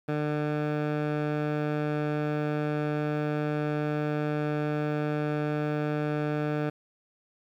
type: tone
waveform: 15% pulse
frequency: 149.8 Hz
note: D3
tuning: 35 cents sharp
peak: -20 dBFS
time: 0.08-6.7 s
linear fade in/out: 10 ms
effects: low-pass 2000 Hz 12 dB/octave + 10-bit

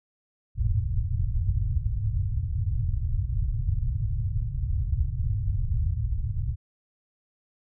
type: low-pass noise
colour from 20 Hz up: white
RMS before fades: -26 dBFS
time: 0.55-6.56 s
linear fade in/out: 50 ms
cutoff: 120 Hz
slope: 48 dB/octave
effects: none

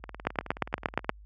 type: two click trains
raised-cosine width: 0.5 ms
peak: -24 / -9 dBFS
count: 21 / 8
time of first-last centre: 0.04-1.098 / 0.27-1.094 s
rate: 18.9 / 8.5 Hz
effects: added 51 Hz sine -39 dBFS peak until 1.25 s + high-pass 80 Hz 12 dB/octave

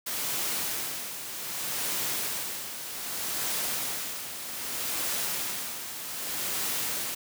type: noise with tremolo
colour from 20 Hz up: white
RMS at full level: -30 dBFS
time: 0.06-7.15 s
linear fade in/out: 10 ms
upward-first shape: sine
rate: 0.64 Hz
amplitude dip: 60%
effects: high-pass 100 Hz 12 dB/octave

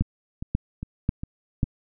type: two click trains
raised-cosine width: 5 ms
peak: -9 / -19 dBFS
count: 4 / 5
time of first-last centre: 0.01-1.632 / 0.02-1.639 s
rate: 1.85 / 2.47 Hz
effects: none

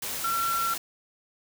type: tone in noise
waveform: sine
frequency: 1357 Hz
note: E6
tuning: 50 cents sharp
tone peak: -25 dBFS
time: 0.24-0.74 s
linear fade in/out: 5 ms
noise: white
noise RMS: -33 dBFS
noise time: 0.02-0.78 s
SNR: +5 dB
effects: none

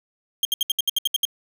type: tone bursts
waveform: 40% pulse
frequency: 3205 Hz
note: G7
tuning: 38 cents sharp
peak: -17 dBFS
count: 10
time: 0.43-1.252 s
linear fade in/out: 2 ms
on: 21 ms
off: 68 ms
effects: none

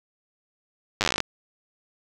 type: slowing click train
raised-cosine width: 0.2 ms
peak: -5 dBFS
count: 14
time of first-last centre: 1.01-1.203 s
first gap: 9 ms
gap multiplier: 1.08
effects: none

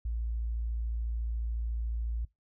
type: tone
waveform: sine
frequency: 57 Hz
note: A#1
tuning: 38 cents flat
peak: -30 dBFS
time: 0.05-2.25 s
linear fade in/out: 5 ms
effects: noise-tail reverb RT60 0.2 s tail -23 dB re dry

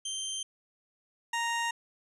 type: tone pair in turn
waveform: 20% pulse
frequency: 3136 / 932.3 Hz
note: G7 / A#5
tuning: 0 / 0 cents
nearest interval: octave + major sixth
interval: 2100 cents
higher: first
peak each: -28 / -24 dBFS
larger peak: second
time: 0.05-0.43 / 1.33-1.71 s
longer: neither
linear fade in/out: 5 ms
effects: resampled to 24000 Hz + 11-bit

